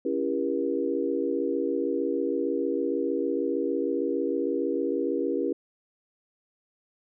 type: chord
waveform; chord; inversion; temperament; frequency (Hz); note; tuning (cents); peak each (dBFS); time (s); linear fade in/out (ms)
sine; C# diminished seventh; none; just; 277.2 / 332.6 / 399.1 / 479; C#4 / E4 / G4 / Bb4; 0 / +16 / +31 / +47; -30; 0.05-5.53; 5
effects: none